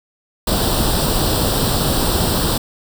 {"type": "noise with comb filter", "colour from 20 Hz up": "pink", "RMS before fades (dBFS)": -17, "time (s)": [0.47, 2.58], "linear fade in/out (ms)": 5, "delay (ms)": 0.23, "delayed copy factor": 0.75, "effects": []}